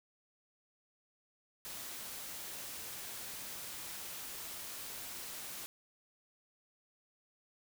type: noise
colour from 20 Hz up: white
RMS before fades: -45 dBFS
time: 1.65-5.66 s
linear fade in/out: 0 ms
effects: none